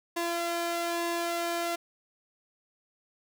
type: tone with flanger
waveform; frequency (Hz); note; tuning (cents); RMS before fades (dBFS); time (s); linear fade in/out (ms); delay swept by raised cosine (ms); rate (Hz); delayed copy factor
sawtooth; 341.3; F4; -40; -31; 0.16-1.76; 10; 1.1 to 1.65; 1.1; +0.55
effects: none